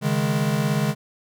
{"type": "chord", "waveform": "square", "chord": "C# suspended second", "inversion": "none", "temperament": "equal", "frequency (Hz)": [138.59, 155.56, 207.7], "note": ["C#3", "D#3", "G#3"], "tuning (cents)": [0, 0, 0], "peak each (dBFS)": -25, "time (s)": [0.01, 0.95], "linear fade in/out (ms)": 50, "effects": []}